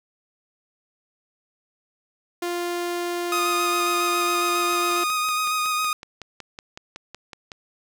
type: tone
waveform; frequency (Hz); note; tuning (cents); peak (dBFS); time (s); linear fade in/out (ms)
sawtooth; 349.2; F4; 0; -21; 2.42-5.04; 5
type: tone with vibrato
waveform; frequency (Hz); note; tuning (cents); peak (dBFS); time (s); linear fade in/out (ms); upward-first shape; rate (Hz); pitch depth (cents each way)
sawtooth; 1244.5; D#6; 0; -18; 3.32-5.93; 2; square; 7.3; 15
type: click train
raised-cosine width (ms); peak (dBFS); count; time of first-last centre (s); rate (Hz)
0.2; -20; 16; 4.73-7.518; 5.38
effects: none